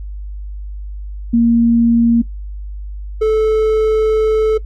sine / triangle tone pair in turn, 233.1 / 436.2 Hz, A#3 / A4, 0 / -15 cents, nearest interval major seventh, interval 1085 cents, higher second, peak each -8 dBFS, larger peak neither, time 1.33-2.22 / 3.21-4.58 s, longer second, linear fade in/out 10 ms, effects noise-tail reverb RT60 0.1 s tail -19 dB re dry + added 50 Hz sine -24 dBFS peak until 4.65 s

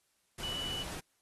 sine tone in noise, 2960 Hz, F#7, in tune, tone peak -36 dBFS, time 0.43-0.83 s, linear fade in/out 5 ms, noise pink, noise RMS -43 dBFS, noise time 0.38-1 s, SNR +4 dB, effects white hiss -75 dBFS RMS until 1.21 s + AAC 32 kbps

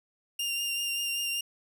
sawtooth tone with vibrato, 2794 Hz, F7, in tune, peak -26 dBFS, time 0.39-1.41 s, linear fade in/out 5 ms, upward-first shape triangle, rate 5.2 Hz, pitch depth 20 cents each way, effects none

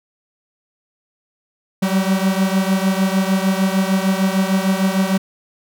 45% pulse beating tone pair, 188.6 / 195.2 Hz, F#3 / G3, +33 / -7 cents, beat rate 6.6 Hz, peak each -17 / -19 dBFS, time 1.82-5.18 s, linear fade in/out 10 ms, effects none

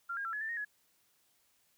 sine tone with pitch steps, 1384 / 1622 / 1346 / 1699 / 1776 / 1861 / 1687 Hz, F6 / G#6 / E6 / G#6 / A6 / A#6 / G#6, -16 / -41 / +36 / +39 / +16 / -3 / +27 cents, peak -35 dBFS, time 0.09-0.65 s, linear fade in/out 10 ms, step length 80 ms, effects white hiss -72 dBFS RMS until 1.77 s

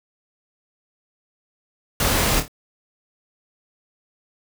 pink noise with echo, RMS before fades -20 dBFS, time 2-2.4 s, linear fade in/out 2 ms, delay 27 ms, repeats 3, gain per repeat -8 dB, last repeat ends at 2.481 s, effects none

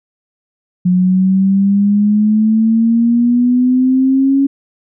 sine exponential sweep, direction up, 179.6 to 277.2 Hz, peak -8 dBFS, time 0.85-4.47 s, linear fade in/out 10 ms, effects none

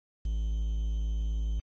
triangle tone with quantisation, 53.9 Hz, A1, 35 cents flat, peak -25 dBFS, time 0.25-1.6 s, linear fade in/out 5 ms, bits 9, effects MP3 32 kbps

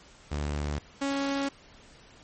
sawtooth tone pair in turn, 73.42 / 277.2 Hz, D2 / C#4, 0 / 0 cents, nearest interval octave + major seventh, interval 2300 cents, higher second, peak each -25 / -23 dBFS, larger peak second, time 0.31-0.79 / 1.01-1.49 s, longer neither, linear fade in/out 10 ms, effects pink hiss -54 dBFS RMS until 2.23 s + MP3 32 kbps

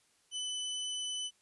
sawtooth tone, 3003 Hz, F#7, 25 cents sharp, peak -32 dBFS, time 0.31-1.31 s, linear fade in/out 50 ms, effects white hiss -70 dBFS RMS until 1.41 s + resampled to 24000 Hz

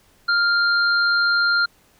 sine tone pair together, 1400 / 4174 Hz, F6 / C8, +4 / -5 cents, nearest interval octave + perfect fifth, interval 1891 cents, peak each -16 / -23 dBFS, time 0.28-1.66 s, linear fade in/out 10 ms, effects pink hiss -57 dBFS RMS until 1.99 s

